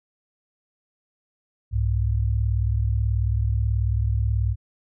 sine tone pair together, 65.41 / 103.83 Hz, C2 / G#2, 0 / 0 cents, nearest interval minor sixth, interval 800 cents, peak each -22 dBFS, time 1.71-4.56 s, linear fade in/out 50 ms, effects none

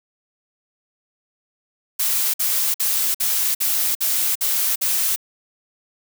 blue noise bursts, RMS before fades -20 dBFS, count 8, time 1.99-5.161 s, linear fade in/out 10 ms, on 350 ms, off 53 ms, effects none

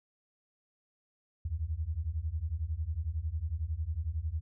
sine beating tone pair, 73.7 / 84.7 Hz, D2 / E2, +7 / +48 cents, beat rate 11 Hz, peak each -35 / -34 dBFS, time 1.45-4.41 s, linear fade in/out 5 ms, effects none

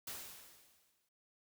white noise with exponential decay, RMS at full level -43 dBFS, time 0.07-1.09 s, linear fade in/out 5 ms, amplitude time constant 220 ms, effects none

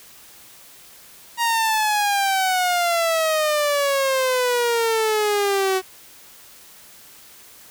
sawtooth exponential sweep, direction down, 945 to 373.2 Hz, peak -14 dBFS, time 1.37-5.82 s, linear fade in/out 50 ms, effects white hiss -46 dBFS RMS until 7.7 s

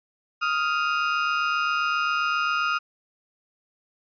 35% pulse tone pair together, 1250 / 1397.5 Hz, D#6 / F6, +8 / +1 cents, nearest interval major second, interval 193 cents, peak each -23 dBFS, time 0.41-2.79 s, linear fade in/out 20 ms, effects resampled to 11025 Hz

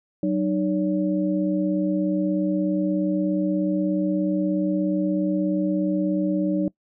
sine tone cluster, 188.3 / 305.1 / 567 Hz, F#3 / D#4 / C#5, +31 / -34 / +39 cents, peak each -24 / -22 / -29 dBFS, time 0.23-6.68 s, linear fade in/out 2 ms, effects noise-tail reverb RT60 0.1 s tail -22 dB re dry

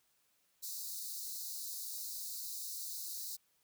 white high-pass noise, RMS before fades -43 dBFS, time 0.62-3.37 s, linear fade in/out 20 ms, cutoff 3900 Hz, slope 96 dB/octave, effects white hiss -75 dBFS RMS until 3.63 s

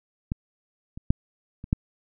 clicks, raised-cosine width 5 ms, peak -14 / -25 / -6 / -25 / -8 dBFS, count 5, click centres 0.319 / 0.975 / 1.105 / 1.641 / 1.729 s, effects none

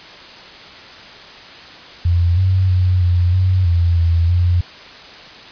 sine tone with pitch steps, 86.5 / 93.9 / 91.4 / 88.5 / 92.8 / 85.8 / 84.2 / 88.1 Hz, F2 / F#2 / F#2 / F2 / F#2 / F2 / E2 / F2, -16 / +26 / -21 / +23 / +6 / -30 / +37 / +16 cents, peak -11 dBFS, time 2.05-4.61 s, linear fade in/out 5 ms, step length 320 ms, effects white hiss -37 dBFS RMS until 5.51 s + resampled to 11025 Hz

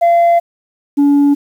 sine tone pair in turn, 685 / 285.4 Hz, F5 / D4, -34 / -49 cents, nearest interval octave + minor third, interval 1515 cents, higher first, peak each -4 dBFS, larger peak neither, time 0.01-0.4 / 0.97-1.35 s, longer first, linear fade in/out 20 ms, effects tanh soft clip ceiling -6 dBFS + 7-bit

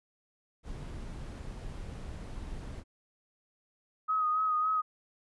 brown noise, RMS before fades -41 dBFS, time 0.63-2.84 s, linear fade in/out 50 ms
sine tone with vibrato, 1257 Hz, D#6, 17 cents sharp, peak -26 dBFS, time 4.08-4.82 s, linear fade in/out 20 ms, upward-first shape sine, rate 3.6 Hz, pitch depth 32 cents each way
effects resampled to 24000 Hz

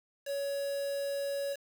triangle tone with quantisation, 560 Hz, C#5, 18 cents sharp, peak -30 dBFS, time 0.25-1.57 s, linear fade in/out 50 ms, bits 7, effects none

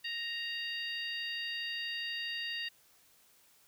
harmonic tone, 932.3 Hz, A#5, in tune, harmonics 2 / 3 / 4 / 5, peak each -40 / -39 / -44 / -44 dBFS, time 0.04-2.69 s, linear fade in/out 10 ms, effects white hiss -65 dBFS RMS until 3.67 s

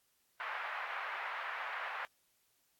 white band-pass noise, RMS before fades -41 dBFS, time 0.4-2.05 s, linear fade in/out 0 ms, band 770 to 2000 Hz, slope 24 dB/octave, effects white hiss -75 dBFS RMS until 2.79 s + AAC 64 kbps

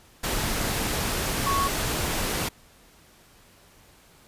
sine tone in noise, 1108.7 Hz, C#6, in tune, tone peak -23 dBFS, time 1.46-1.68 s, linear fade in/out 10 ms, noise pink, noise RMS -27 dBFS, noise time 0.23-2.49 s, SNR +1 dB, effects pink hiss -55 dBFS RMS until 4.27 s + resampled to 32000 Hz

